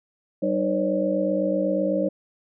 sine tone cluster, 191.8 / 307.2 / 488.1 / 546 / 594 Hz, G3 / D#4 / B4 / C#5 / D5, -37 / -22 / -20 / -26 / +20 cents, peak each -27 / -26 / -32 / -24 / -30 dBFS, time 0.42-2.09 s, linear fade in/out 10 ms, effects none

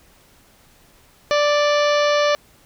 harmonic tone with a mistuned harmonic, 587.3 Hz, D5, in tune, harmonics 1 / 2 / 3 / 4 / 5 / 6 / 7 / 8 / 9 / 10, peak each -16 / -22 / -26 / -28 / -30 / -32 / -33 / -34 / -35 / -36 dBFS, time 1.31-2.35 s, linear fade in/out 0 ms, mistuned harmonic 8, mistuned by -81 cents, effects pink hiss -53 dBFS RMS until 2.65 s

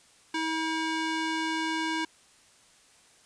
square tone with band-pass filter, 320.7 Hz, E4, 48 cents flat, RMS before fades -30 dBFS, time 0.34-2.05 s, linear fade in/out 5 ms, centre 2100 Hz, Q 0.53, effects white hiss -59 dBFS RMS until 3.25 s + resampled to 22050 Hz

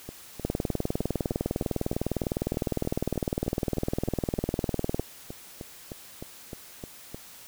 two click trains, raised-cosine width 2 ms, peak -13 / -23 dBFS, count 91 / 24, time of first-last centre 0.45-4.995 / 0.09-7.145 s, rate 19.8 / 3.26 Hz, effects white hiss -48 dBFS RMS until 7.47 s

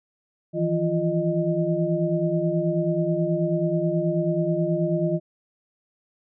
sine tone cluster, 161.4 / 170.7 / 345 / 616 Hz, E3 / F3 / F4 / D#5, -36 / -39 / -21 / -17 cents, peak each -26 dBFS, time 0.53-5.2 s, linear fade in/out 50 ms, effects none

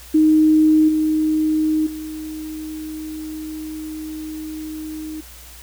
sine tone with level steps, 311.1 Hz, D#4, in tune, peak -10 / -15 / -27 dBFS, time 0.14-5.21 s, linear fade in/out 10 ms, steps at 0.88 / 1.86 s, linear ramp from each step 10 ms, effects added 60 Hz sine -42 dBFS peak until 5.62 s + white hiss -42 dBFS RMS until 5.62 s

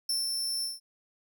sawtooth tone with ADSR envelope, 5370 Hz, E8, 31 cents sharp, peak -24 dBFS, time 0.09-0.8 s, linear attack 4 ms, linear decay 170 ms, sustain -3 dB, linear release 170 ms, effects none

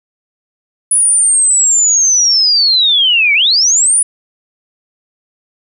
sine linear two-way sweep, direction down then up, 9956 to 2200 to 9956 Hz, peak -7 dBFS, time 0.91-4.03 s, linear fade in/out 5 ms, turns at 3.34 s, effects none

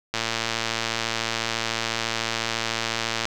click train, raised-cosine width 0.2 ms, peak -7 dBFS, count 356, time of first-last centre 0.14-3.254 s, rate 114 Hz, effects none

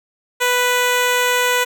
10% pulse tone, 494.2 Hz, B4, 1 cent sharp, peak -6 dBFS, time 0.4-1.65 s, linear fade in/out 20 ms, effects none

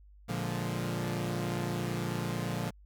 sawtooth chord, Bb dominant seventh, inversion none, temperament equal with one note detuned, 116.54 / 145.82 / 174.61 / 207.7 Hz, Bb2 / D3 / F3 / Ab3, 0 / -12 / 0 / 0 cents, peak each -32 / -34 / -32 / -38 dBFS, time 0.28-2.71 s, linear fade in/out 20 ms, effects added 50 Hz sine -53 dBFS peak until 2.85 s

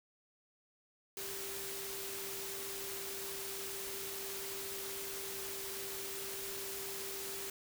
sine tone in noise, 392 Hz, G4, in tune, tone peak -47 dBFS, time 1.17-7.5 s, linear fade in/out 2 ms, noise white, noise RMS -43 dBFS, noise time 1.17-7.5 s, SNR -7 dB, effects none

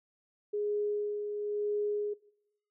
sine tone with tremolo, 415.3 Hz, G#4, in tune, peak -28 dBFS, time 0.53-2.14 s, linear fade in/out 10 ms, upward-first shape sine, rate 0.99 Hz, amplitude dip 45%, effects noise-tail reverb RT60 0.8 s tail -21 dB re dry

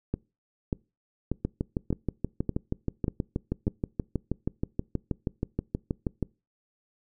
two click trains, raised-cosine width 3 ms, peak -14 / -14 dBFS, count 31 / 7, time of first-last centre 1.45-6.227 / 0.14-3.669 s, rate 6.28 / 1.7 Hz, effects noise-tail reverb RT60 0.3 s tail -25 dB re dry

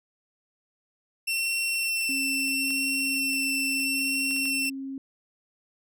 sawtooth tone with vibrato, 2700 Hz, E7, 41 cents sharp, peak -22 dBFS, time 1.27-4.7 s, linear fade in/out 10 ms, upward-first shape sine, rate 0.76 Hz, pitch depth 12 cents each way
sine tone, 270 Hz, C#4, 45 cents flat, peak -32 dBFS, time 2.09-4.98 s, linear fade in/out 2 ms
clicks, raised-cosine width 0.2 ms, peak -26 / -26 / -28 / -25 dBFS, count 4, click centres 2.706 / 4.31 / 4.364 / 4.456 s
effects none

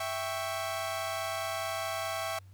sawtooth chord, C# diminished, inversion first, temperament equal, 659.3 / 784 / 1108.7 Hz, E5 / G5 / C#6, 0 / 0 / 0 cents, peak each -31 / -35 / -35 dBFS, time 0-2.39 s, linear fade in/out 5 ms, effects added 95 Hz sine -50 dBFS peak until 2.53 s + pink hiss -68 dBFS RMS until 2.53 s

